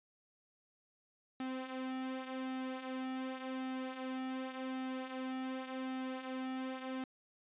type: tone with flanger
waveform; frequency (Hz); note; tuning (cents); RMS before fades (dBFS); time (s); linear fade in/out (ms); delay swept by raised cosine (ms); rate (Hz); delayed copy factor
sawtooth; 260; C4; -11; -41; 1.4-7.04; 2; 2 to 5.8; 0.88; -0.55
effects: resampled to 8000 Hz